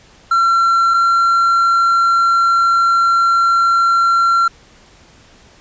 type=tone pair in turn; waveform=triangle; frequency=1360 / 1366.5 Hz; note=F6 / F6; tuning=-46 / -38 cents; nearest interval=unison; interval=8 cents; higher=second; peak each=-8 dBFS; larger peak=neither; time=0.31-0.94 / 0.94-4.48 s; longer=second; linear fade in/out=5 ms; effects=pink hiss -46 dBFS RMS until 5.6 s + resampled to 16000 Hz